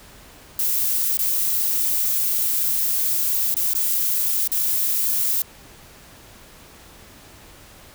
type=noise with dropouts; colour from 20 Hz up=violet; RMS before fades=-21 dBFS; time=0.59-5.42 s; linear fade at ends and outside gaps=2 ms; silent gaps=1.172-1.19 / 3.543-3.566 / 3.736-3.75 / 4.476-4.517 s; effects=pink hiss -46 dBFS RMS until 7.94 s